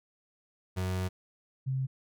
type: tone pair in turn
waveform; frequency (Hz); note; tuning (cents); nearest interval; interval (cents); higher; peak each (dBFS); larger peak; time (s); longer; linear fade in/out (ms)
35% pulse / sine; 92.5 / 132.22; F#2 / C3; 0 / +19; tritone; 619; second; -28; neither; 0.76-1.09 / 1.66-1.87; first; 20
effects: none